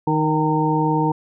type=harmonic tone with a mistuned harmonic; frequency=155.56 Hz; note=D#3; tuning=in tune; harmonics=1 / 2 / 3 / 5 / 6; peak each=-21 / -21 / -25 / -28 / -21 dBFS; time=0.07-1.12 s; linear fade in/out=5 ms; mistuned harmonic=6; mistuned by=-33 cents; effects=none